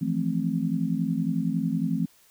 sine chord, F major seventh, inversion third, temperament just, 163.7 / 174.61 / 218.3 / 261.9 Hz, E3 / F3 / A3 / C4, -12 / 0 / -13 / +2 cents, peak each -29 dBFS, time 0.01-2.06 s, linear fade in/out 10 ms, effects white hiss -59 dBFS RMS until 2.3 s

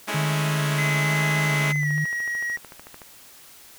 5% pulse chord, A major seventh, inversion third, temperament equal with one note detuned, 207.7 / 220 / 277.2 / 326.2 Hz, G#3 / A3 / C#4 / E4, 0 / 0 / 0 / -18 cents, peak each -18 / -22 / -22 / -20 dBFS, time 0.07-1.73 s, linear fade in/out 20 ms
sine tone with vibrato, 150 Hz, D3, 37 cents sharp, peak -22 dBFS, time 0.14-2.05 s, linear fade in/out 10 ms, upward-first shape square, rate 1.1 Hz, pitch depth 23 cents each way
triangle tone with pitch glide, 2039 to 1902.5 Hz, C7 to A#6, -45 to +35 cents, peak -23 dBFS, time 0.78-2.57 s, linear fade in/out 10 ms, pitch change -120 cents, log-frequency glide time 1.78-1.89 s
click train, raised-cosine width 0.5 ms, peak -26 dBFS, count 25, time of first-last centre 1.24-3.018 s, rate 13.5 Hz
effects white hiss -48 dBFS RMS until 3.78 s

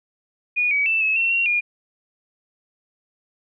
sine tone with pitch steps, 2454 / 2271 / 2654 / 2587 / 2712 / 2746 / 2425 Hz, D#7 / C#7 / E7 / E7 / E7 / F7 / D#7, -25 / +41 / +11 / -33 / +49 / -30 / -45 cents, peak -17 dBFS, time 0.56-1.61 s, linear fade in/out 20 ms, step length 150 ms, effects none

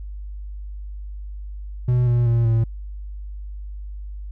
triangle tone with pitch steps, 123.47 / 120.16 / 116.94 / 113.81 Hz, B2 / B2 / A#2 / A#2, 0 / -47 / +6 / -41 cents, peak -13 dBFS, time 1.88-2.64 s, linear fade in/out 5 ms, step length 190 ms, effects added 50 Hz sine -30 dBFS peak until 4.31 s

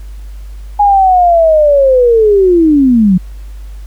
sine linear sweep, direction down, 830.6 to 174.61 Hz, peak -4 dBFS, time 0.79-3.18 s, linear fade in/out 10 ms, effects added 50 Hz sine -24 dBFS peak until 3.86 s + pink hiss -46 dBFS RMS until 3.86 s

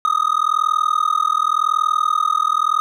triangle tone with amplitude modulation, 1244.5 Hz, D#6, in tune, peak -9 dBFS, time 0.05-2.8 s, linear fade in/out 0 ms, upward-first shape sine, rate 40.9 Hz, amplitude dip 100%, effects none

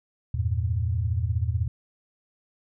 sine chord, E diminished, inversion none, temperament equal with one note detuned, 82.41 / 98 / 114.47 Hz, E2 / G2 / Bb2, 0 / 0 / -31 cents, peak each -26 / -29 / -27 dBFS, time 0.34-1.68 s, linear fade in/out 5 ms, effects none

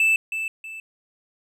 triangle tone with echo, 2640 Hz, E7, 2 cents sharp, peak -14 dBFS, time 0-0.16 s, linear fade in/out 2 ms, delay 320 ms, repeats 2, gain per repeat -9 dB, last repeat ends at 0.8 s, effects none

